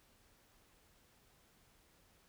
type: silence
effects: pink hiss -69 dBFS RMS until 2.28 s